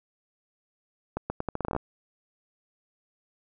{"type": "accelerating click train", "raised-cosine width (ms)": 1, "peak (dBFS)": -15, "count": 12, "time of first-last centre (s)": [1.17, 1.764], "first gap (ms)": 130, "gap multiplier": 0.8, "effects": []}